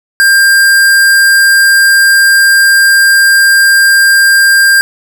square tone, 1596 Hz, G6, 31 cents sharp, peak -4 dBFS, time 0.2-4.81 s, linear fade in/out 0 ms, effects none

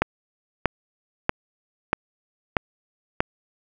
click train, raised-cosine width 0.5 ms, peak -3 dBFS, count 6, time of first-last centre 0.02-3.205 s, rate 1.57 Hz, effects none

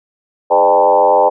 sine tone with frequency modulation, 698.5 Hz, F5, in tune, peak -7 dBFS, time 0.5-1.3 s, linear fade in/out 20 ms, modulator 92.4 Hz, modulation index 2.6, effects none

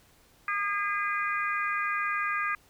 harmonic tone, 406.9 Hz, G#4, 35 cents flat, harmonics 3 / 4 / 5 / 6, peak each -30 / -32 / -34 / -36 dBFS, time 0.48-2.55 s, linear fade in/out 2 ms, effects pink hiss -61 dBFS RMS until 2.69 s

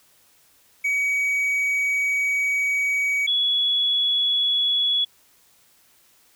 triangle / sine tone pair in turn, 2263 / 3382 Hz, C#7 / G#7, +35 / +31 cents, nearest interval perfect fifth, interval 696 cents, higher second, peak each -18 dBFS, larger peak neither, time 0.84-3.27 / 3.27-5.05 s, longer first, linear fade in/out 10 ms, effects white hiss -58 dBFS RMS until 6.35 s

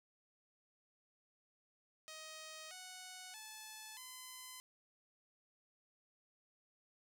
5% pulse tone with pitch steps, 628 / 738.2 / 867.8 / 1020.2 Hz, D#5 / F#5 / A5 / C6, +16 / -4 / -24 / -44 cents, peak -38 dBFS, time 2.08-4.6 s, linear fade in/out 0 ms, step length 630 ms, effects none

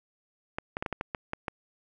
clicks, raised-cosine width 0.5 ms, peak -16 dBFS, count 9, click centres 0.585 / 0.769 / 0.825 / 0.862 / 0.927 / 1.011 / 1.148 / 1.334 / 1.482 s, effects none

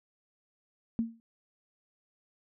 sine tone with exponential decay, 228.6 Hz, A#3, 34 cents flat, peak -23 dBFS, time 0.99-1.2 s, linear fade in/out 0 ms, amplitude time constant 45 ms, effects none

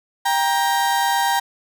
35% pulse tone pair together, 791 / 940.1 Hz, G5 / A#5, +15 / +14 cents, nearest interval minor third, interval 299 cents, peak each -18 dBFS, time 0.25-1.4 s, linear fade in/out 10 ms, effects none

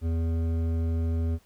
sine tone with hard clipping, 82.41 Hz, E2, in tune, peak -26 dBFS, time 0.01-1.39 s, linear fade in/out 50 ms, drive 11 dB, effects pink hiss -63 dBFS RMS until 1.45 s

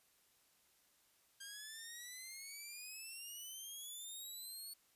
10% pulse exponential sweep, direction up, 1595 to 4435 Hz, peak -40 dBFS, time 1.4-4.74 s, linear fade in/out 10 ms, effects white hiss -73 dBFS RMS until 4.95 s + resampled to 32000 Hz

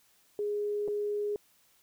sine tone with dropouts, 414.2 Hz, G#4, 5 cents flat, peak -29 dBFS, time 0.39-1.36 s, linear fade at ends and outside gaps 1 ms, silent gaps 0.878-0.883 s, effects white hiss -66 dBFS RMS until 1.82 s

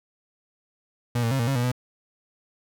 35% pulse tone with pitch steps, 120.1 / 115 / 134.8 / 117.2 / 136.8 / 121.4 / 124.7 Hz, B2 / A#2 / C#3 / A#2 / C#3 / B2 / B2, -48 / -23 / -48 / +10 / -23 / -29 / +17 cents, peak -20 dBFS, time 1.15-1.717 s, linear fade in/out 5 ms, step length 81 ms, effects none

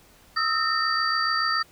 sine tone cluster, 1263 / 1330 / 1826 / 4650 Hz, D#6 / E6 / A#6 / D8, +26 / +15 / -36 / -18 cents, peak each -27 dBFS, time 0.36-1.63 s, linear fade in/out 10 ms, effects pink hiss -55 dBFS RMS until 1.71 s

